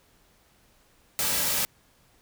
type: noise with comb filter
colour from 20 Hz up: white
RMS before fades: -26 dBFS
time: 1.19-1.65 s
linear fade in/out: 0 ms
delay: 2.8 ms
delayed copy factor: -0.5
effects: pink hiss -62 dBFS RMS until 2.21 s